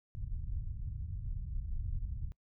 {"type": "low-pass noise", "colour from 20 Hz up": "pink", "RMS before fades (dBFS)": -38, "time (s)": [0.15, 2.32], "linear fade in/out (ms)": 0, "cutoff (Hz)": 110, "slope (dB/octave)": 24, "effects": ["noise-tail reverb RT60 0.1 s tail -25 dB re dry"]}